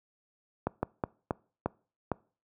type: slowing click train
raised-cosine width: 1 ms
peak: -14 dBFS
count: 6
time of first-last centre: 0.67-2.117 s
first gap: 160 ms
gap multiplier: 1.3
effects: noise-tail reverb RT60 0.4 s tail -24 dB re dry + high-pass 80 Hz 12 dB/octave